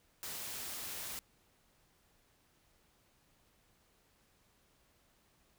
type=noise; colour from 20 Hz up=white; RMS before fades=-43 dBFS; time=0.23-1.19 s; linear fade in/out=0 ms; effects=pink hiss -71 dBFS RMS until 5.58 s